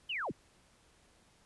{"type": "linear sweep", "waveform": "sine", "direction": "down", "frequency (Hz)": [3136, 44.21], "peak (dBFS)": -34, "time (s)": [0.09, 0.32], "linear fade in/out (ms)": 10, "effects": ["pink hiss -66 dBFS RMS until 1.45 s", "resampled to 24000 Hz"]}